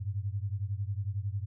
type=beating tone pair; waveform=sine; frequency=96.2 / 107.2 Hz; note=G2 / A2; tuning=-32 / -45 cents; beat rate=11 Hz; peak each=-33 / -35 dBFS; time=0-1.46 s; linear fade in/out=20 ms; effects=none